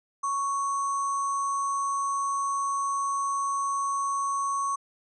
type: tone with sample-and-hold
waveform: sine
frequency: 1108.7 Hz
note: C#6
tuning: in tune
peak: -25 dBFS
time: 0.23-4.76 s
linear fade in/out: 10 ms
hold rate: 7350 Hz
effects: resampled to 24000 Hz